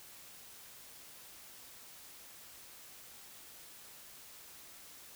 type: silence
effects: white hiss -54 dBFS RMS until 5.15 s